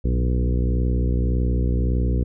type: harmonic tone with a mistuned harmonic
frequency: 61.74 Hz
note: B1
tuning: in tune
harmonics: 1 / 2 / 3 / 4 / 5 / 6 / 7 / 8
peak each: -19 / -25 / -29 / -31 / -33 / -35 / -36 / -37 dBFS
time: 0.04-2.24 s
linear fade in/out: 10 ms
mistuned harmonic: 2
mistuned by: -52 cents
effects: none